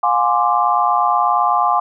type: chord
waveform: sine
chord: D half-diminished seventh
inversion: first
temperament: equal with one note detuned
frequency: 711.9 / 830.6 / 1046.5 / 1174.7 Hz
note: F5 / Ab5 / C6 / D6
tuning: +33 / 0 / 0 / 0 cents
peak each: -18 dBFS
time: 0.03-1.8 s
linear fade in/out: 5 ms
effects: none